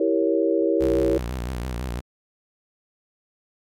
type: chord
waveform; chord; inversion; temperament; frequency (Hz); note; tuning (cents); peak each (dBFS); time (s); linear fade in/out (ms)
sine; E diminished seventh; none; equal; 329.6 / 392 / 466.2 / 554.4; E4 / G4 / Bb4 / Db5; 0 / 0 / 0 / 0; -22 / -24 / -24 / -25; 0-1.18; 5
type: tone with vibrato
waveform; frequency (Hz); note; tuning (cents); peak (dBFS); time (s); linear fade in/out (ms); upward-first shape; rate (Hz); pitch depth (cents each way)
sawtooth; 61.7; B1; -1; -23; 0.8-2.01; 20; sine; 6; 120
effects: AAC 64 kbps